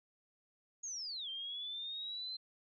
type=linear two-way sweep; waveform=sine; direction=down then up; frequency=6710 to 3136 to 4117 Hz; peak=-40 dBFS; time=0.83-2.37 s; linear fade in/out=10 ms; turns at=1.29 s; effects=none

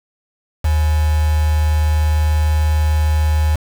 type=tone with quantisation; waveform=sine; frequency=76.7 Hz; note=D#2; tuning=24 cents flat; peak=-12 dBFS; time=0.64-3.56 s; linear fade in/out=10 ms; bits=4; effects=none

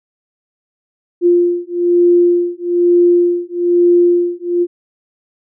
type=beating tone pair; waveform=sine; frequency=349.2 / 350.3 Hz; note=F4 / F4; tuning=0 / +5 cents; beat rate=1.1 Hz; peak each=-12 dBFS; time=1.21-4.67 s; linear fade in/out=50 ms; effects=none

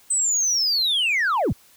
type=linear sweep; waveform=sine; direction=down; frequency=8220 to 38.89 Hz; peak=-16 dBFS; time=0.1-1.53 s; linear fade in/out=10 ms; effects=tanh soft clip ceiling -17 dBFS + white hiss -54 dBFS RMS until 1.76 s

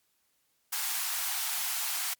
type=high-pass noise; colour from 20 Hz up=white; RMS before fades=-32 dBFS; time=0.72-2.14 s; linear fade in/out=10 ms; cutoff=690 Hz; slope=96 dB/octave; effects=white hiss -73 dBFS RMS until 2.19 s + MP3 96 kbps

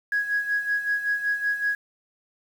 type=tone with tremolo; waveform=sine; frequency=1661.2 Hz; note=G#6; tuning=in tune; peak=-19 dBFS; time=0.12-1.75 s; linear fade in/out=2 ms; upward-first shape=sine; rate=5.3 Hz; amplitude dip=70%; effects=tanh soft clip ceiling -16 dBFS + 8-bit

